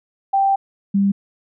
sine tone pair in turn, 784 / 198.39 Hz, G5 / G3, 0 / +21 cents, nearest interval 2 octaves, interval 2379 cents, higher first, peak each -13 dBFS, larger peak neither, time 0.33-0.56 / 0.94-1.12 s, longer first, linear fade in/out 10 ms, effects none

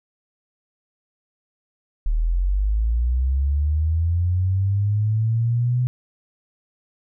sine linear sweep, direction up, 36.9 to 126 Hz, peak -17 dBFS, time 2.06-5.87 s, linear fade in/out 0 ms, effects none

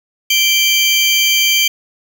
sawtooth tone pair together, 2349 / 3132 Hz, D7 / G7, 0 / -2 cents, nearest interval perfect fourth, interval 498 cents, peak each -10 dBFS, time 0.3-1.68 s, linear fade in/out 5 ms, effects none

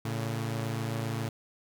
sawtooth tone pair together, 112.7 / 140.2 Hz, A2 / C#3, +42 / +20 cents, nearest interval major third, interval 378 cents, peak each -28 / -32 dBFS, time 0.05-1.29 s, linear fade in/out 5 ms, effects none

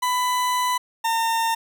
40% pulse tone pair in turn, 997 / 909.9 Hz, B5 / A#5, +16 / -42 cents, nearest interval major second, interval 158 cents, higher first, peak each -19 dBFS, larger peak neither, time 0.02-0.78 / 1.04-1.55 s, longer first, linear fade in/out 10 ms, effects none

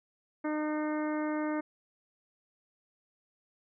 harmonic tone, 304.5 Hz, D#4, 37 cents flat, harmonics 1 / 2 / 3 / 4 / 5 / 6 / 7, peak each -31 / -37 / -41 / -43 / -45 / -47 / -48 dBFS, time 0.44-1.61 s, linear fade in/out 10 ms, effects none

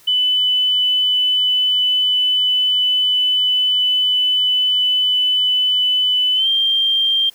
sine tone with pitch glide, 2999 to 3177 Hz, F#7 to G7, +23 to +23 cents, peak -13 dBFS, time 0.07-7.3 s, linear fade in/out 10 ms, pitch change +100 cents, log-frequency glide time 6.35-6.48 s, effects white hiss -49 dBFS RMS until 7.34 s

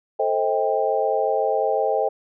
sine chord, A half-diminished seventh, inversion none, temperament just, 440 / 528 / 633.6 / 792 Hz, A4 / C5 / Eb5 / G5, 0 / +16 / +31 / +18 cents, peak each -24 dBFS, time 0.19-2.09 s, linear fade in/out 10 ms, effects none

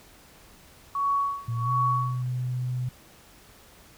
sine tone with tremolo, 1120 Hz, C#6, 18 cents sharp, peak -21 dBFS, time 0.95-2.22 s, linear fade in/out 2 ms, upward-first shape sine, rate 1.4 Hz, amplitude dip 95%
sine tone with pitch glide, 116.54 to 125.63 Hz, A#2 to B2, 0 to +30 cents, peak -26 dBFS, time 1.48-2.89 s, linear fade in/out 5 ms, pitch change +130 cents, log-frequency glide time 1.64-1.7 s
effects pink hiss -53 dBFS RMS until 3.97 s

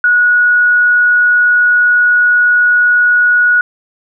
sine tone, 1459 Hz, F#6, 25 cents flat, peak -6 dBFS, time 0.04-3.61 s, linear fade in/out 2 ms, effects none

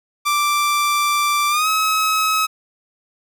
sawtooth tone with pitch glide, 1174.7 to 1281 Hz, D6 to E6, 0 to -50 cents, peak -12 dBFS, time 0.25-2.47 s, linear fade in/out 20 ms, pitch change +150 cents, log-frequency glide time 1.49-1.68 s, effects none

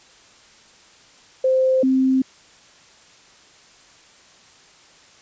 sine tone pair in turn, 521 / 262.3 Hz, C5 / C4, -7 / +4 cents, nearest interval octave, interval 1189 cents, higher first, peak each -14 dBFS, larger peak neither, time 1.44-1.83 / 1.83-2.22 s, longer neither, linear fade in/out 5 ms, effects white hiss -50 dBFS RMS until 5.21 s + resampled to 16000 Hz

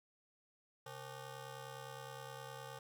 15% pulse ring-modulated tone, 332.3 Hz, E4, 14 cents sharp, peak -38 dBFS, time 0.86-2.79 s, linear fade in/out 5 ms, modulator 201 Hz, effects none

